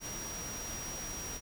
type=tone in noise; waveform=sine; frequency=5720 Hz; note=F8; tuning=41 cents sharp; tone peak=-41 dBFS; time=0-1.41 s; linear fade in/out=50 ms; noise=pink; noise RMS=-43 dBFS; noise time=0-1.41 s; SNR=-1 dB; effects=none